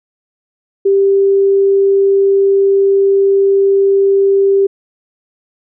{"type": "tone", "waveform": "sine", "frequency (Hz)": 393.4, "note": "G4", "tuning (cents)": 6, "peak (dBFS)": -7, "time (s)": [0.85, 4.67], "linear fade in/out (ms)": 10, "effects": []}